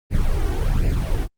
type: noise with flanger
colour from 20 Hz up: brown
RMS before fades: -19 dBFS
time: 0.1-1.28 s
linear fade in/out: 50 ms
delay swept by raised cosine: 0.42 to 2.72 ms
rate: 1.3 Hz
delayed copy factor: +0.75
effects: Opus 24 kbps